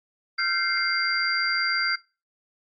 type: tone cluster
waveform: sine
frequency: 1377 / 1551 / 2106 / 4740 Hz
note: F6 / G6 / C7 / D8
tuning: -25 / -19 / +11 / +15 cents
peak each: -28 dBFS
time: 0.38-1.96 s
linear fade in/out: 10 ms
effects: noise-tail reverb RT60 0.3 s tail -21 dB re dry + Opus 32 kbps